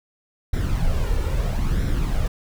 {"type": "noise with flanger", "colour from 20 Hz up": "brown", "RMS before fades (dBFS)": -21, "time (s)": [0.53, 2.28], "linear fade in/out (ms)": 5, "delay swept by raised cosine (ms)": [0.53, 2.23], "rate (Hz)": 0.76, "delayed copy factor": 0.55, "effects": []}